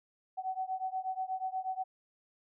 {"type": "beating tone pair", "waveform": "sine", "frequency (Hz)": [750, 758.3], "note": ["F#5", "F#5"], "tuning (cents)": [23, 42], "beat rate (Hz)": 8.3, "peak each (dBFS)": [-36, -37], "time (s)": [0.37, 1.84], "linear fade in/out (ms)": 20, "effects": []}